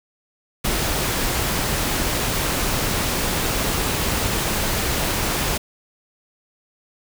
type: noise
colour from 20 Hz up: pink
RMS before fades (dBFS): -22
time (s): 0.64-5.58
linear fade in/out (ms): 10
effects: none